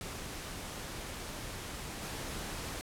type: noise with level steps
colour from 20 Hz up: pink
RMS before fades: -42 / -40 dBFS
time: 0.01-2.81 s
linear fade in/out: 0 ms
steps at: 2.02 s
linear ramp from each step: 2 ms
effects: low-pass 12000 Hz 12 dB/octave